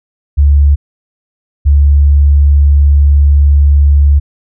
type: tone pair in turn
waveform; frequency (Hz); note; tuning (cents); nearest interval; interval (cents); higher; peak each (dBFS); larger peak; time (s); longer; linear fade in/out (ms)
sine; 71.6 / 71.6; D2 / D2; -43 / -43; unison; 0; neither; -3; neither; 0.37-0.76 / 1.65-4.2; second; 20
effects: none